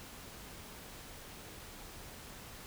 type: silence
effects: pink hiss -50 dBFS RMS until 2.66 s